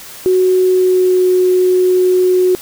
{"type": "tone with pitch glide", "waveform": "sine", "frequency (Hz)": [370, 366.4], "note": ["F#4", "F#4"], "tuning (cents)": [0, -17], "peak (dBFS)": -8, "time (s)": [0.26, 2.55], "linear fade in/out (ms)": 0, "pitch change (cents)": -17, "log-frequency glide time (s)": [0.66, 1.29], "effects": ["white hiss -33 dBFS RMS until 2.61 s"]}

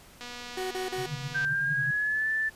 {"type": "click train", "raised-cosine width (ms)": 0.2, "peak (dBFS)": -24, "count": 302, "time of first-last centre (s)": [0.21, 1.449], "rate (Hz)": 243}
{"type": "tone bursts", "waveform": "30% pulse", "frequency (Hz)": 372.4, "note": "F#4", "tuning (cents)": 11, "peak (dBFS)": -28, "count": 3, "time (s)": [0.57, 1.062], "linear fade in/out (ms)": 5, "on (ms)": 140, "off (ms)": 36}
{"type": "band-pass noise", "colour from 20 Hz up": "pink", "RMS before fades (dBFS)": -38, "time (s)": [0.96, 1.91], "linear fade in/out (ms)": 5, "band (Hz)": [130, 150], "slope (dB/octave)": 96}
{"type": "tone with pitch glide", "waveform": "sine", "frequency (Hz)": [1568, 1760], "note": ["G6", "A6"], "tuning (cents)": [0, 0], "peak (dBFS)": -25, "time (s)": [1.34, 2.5], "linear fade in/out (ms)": 20, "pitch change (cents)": 200, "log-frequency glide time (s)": [1.44, 2.29]}
{"effects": ["pink hiss -53 dBFS RMS until 2.55 s", "resampled to 32000 Hz"]}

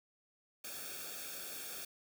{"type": "noise with comb filter", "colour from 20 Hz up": "white", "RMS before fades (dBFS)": -45, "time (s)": [0.64, 1.85], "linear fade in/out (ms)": 5, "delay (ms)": 1, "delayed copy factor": -0.8, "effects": []}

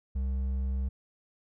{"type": "tone with hard clipping", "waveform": "triangle", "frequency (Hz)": 66, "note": "C2", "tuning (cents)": 16, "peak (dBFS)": -29, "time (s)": [0.15, 0.89], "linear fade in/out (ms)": 10, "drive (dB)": 8, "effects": []}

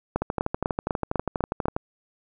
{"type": "two click trains", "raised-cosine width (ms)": 1, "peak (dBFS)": [-9, -11], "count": [7, 20], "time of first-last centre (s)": [[0.16, 1.656], [0.22, 1.765]], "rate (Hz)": [4.01, 12.3], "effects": []}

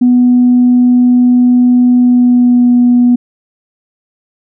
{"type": "tone with pitch glide", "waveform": "sine", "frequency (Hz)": [246.9, 244.1], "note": ["B3", "B3"], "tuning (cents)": [0, -20], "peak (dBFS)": -3, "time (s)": [0.01, 3.16], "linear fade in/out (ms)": 10, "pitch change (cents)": -20, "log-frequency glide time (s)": [1.97, 2.72], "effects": ["tanh soft clip ceiling 0 dBFS"]}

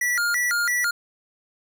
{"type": "tone with vibrato", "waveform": "square", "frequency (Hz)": 1661.2, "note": "G#6", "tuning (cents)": 0, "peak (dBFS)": -21, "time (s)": [0.01, 0.91], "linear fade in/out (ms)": 5, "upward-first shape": "square", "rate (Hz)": 3, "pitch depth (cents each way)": 280, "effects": []}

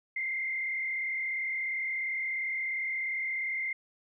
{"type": "tone with frequency modulation", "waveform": "sine", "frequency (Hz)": 2100, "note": "C7", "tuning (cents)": 6, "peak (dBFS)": -30, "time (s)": [0.16, 3.73], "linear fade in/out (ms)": 5, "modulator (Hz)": 37.1, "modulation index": 1.3, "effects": []}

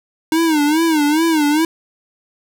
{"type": "tone with vibrato", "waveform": "square", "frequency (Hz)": 310.8, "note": "D#4", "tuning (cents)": -2, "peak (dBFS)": -13, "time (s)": [0.32, 1.65], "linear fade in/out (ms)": 2, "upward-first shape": "sine", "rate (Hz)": 2.4, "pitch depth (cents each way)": 120, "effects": []}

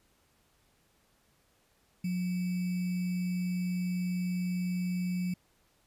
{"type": "tone with sample-and-hold", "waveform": "sine", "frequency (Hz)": 180, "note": "F#3", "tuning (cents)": -47, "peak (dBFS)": -29, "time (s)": [2.04, 5.34], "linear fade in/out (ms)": 5, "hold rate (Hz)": 2450, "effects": ["pink hiss -69 dBFS RMS until 5.86 s", "resampled to 32000 Hz"]}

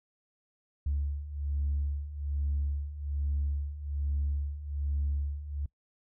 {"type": "beating tone pair", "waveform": "sine", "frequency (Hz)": [70.8, 72], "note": ["C#2", "D2"], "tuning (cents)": [37, -34], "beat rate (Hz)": 1.2, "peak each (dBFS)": [-34, -30], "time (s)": [0.86, 5.66], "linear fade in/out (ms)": 5, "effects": ["noise-tail reverb RT60 0.1 s tail -22 dB re dry", "tanh soft clip ceiling -23 dBFS"]}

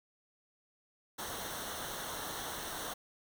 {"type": "noise with comb filter", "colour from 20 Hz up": "pink", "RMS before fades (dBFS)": -41, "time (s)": [1.18, 2.94], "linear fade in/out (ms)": 10, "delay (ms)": 0.41, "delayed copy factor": -0.7, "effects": []}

